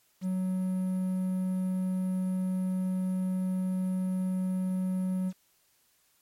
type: tone with quantisation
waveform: triangle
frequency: 185.7 Hz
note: F#3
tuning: 7 cents sharp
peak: -25 dBFS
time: 0.21-5.33 s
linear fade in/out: 50 ms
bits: 9
effects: white hiss -68 dBFS RMS until 6.21 s + MP3 64 kbps